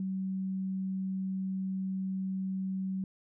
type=tone; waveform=sine; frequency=190 Hz; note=F#3; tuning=46 cents sharp; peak=-31 dBFS; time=0-3.04 s; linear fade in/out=2 ms; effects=none